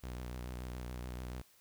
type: tone with vibrato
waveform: sawtooth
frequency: 61.74 Hz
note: B1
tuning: in tune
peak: -37 dBFS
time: 0.03-1.42 s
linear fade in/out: 10 ms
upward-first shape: square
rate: 7 Hz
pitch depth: 37 cents each way
effects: white hiss -66 dBFS RMS until 1.6 s